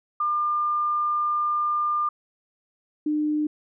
sine tone pair in turn, 1200 / 301.8 Hz, D6 / D4, +37 / +47 cents, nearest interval 2 octaves, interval 2390 cents, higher first, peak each -21 dBFS, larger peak neither, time 0.2-2.09 / 3.06-3.47 s, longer first, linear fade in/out 5 ms, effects none

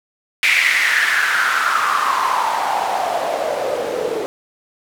white noise with band-pass filter sweep, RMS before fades -18 dBFS, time 0.43-4.26 s, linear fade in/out 0 ms, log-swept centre 2300 to 430 Hz, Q 6.1, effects none

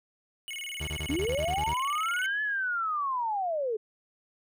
square tone with vibrato, 2536 Hz, D#7, 32 cents sharp, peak -36 dBFS, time 0.48-2.26 s, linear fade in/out 0 ms, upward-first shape square, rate 19 Hz, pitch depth 260 cents each way
30% pulse tone bursts, 77.1 Hz, D#2, 15 cents flat, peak -30 dBFS, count 10, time 0.8-1.74 s, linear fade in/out 10 ms, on 76 ms, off 20 ms
sine linear two-way sweep, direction up then down, 255.6 to 1731 to 414 Hz, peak -27 dBFS, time 1.09-3.77 s, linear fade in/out 10 ms, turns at 2.42 s
sine tone with exponential decay, 3041 Hz, F#7, 47 cents sharp, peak -35 dBFS, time 2.23-2.69 s, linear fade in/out 2 ms, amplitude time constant 100 ms
effects none

